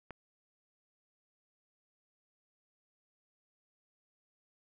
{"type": "click", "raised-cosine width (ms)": 0.5, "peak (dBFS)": -29, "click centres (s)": 0.107, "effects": []}